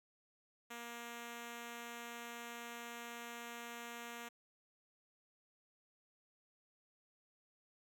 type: tone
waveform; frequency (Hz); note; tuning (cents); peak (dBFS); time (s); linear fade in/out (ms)
5% pulse; 236.1; A#3; +22; -35; 0.7-4.29; 10
effects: none